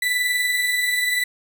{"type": "tone pair together", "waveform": "35% pulse", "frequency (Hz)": [1979.3, 2000], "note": ["B6", "B6"], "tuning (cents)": [3, 21], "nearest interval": "unison", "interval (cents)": 18, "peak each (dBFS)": [-18, -27], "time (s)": [0.02, 1.24], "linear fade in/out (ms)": 5, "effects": ["9-bit"]}